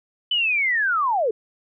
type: linear sweep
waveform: sine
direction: down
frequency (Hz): 3022 to 405.5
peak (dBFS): -18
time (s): 0.31-1.31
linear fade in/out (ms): 5
effects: none